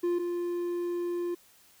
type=tone pair in turn; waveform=triangle; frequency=349.2 / 349.2 Hz; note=F4 / F4; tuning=0 / 0 cents; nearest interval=unison; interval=0 cents; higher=neither; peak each=-23 / -27 dBFS; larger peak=first; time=0.03-0.19 / 0.19-1.35 s; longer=second; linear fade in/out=10 ms; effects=white hiss -60 dBFS RMS until 1.8 s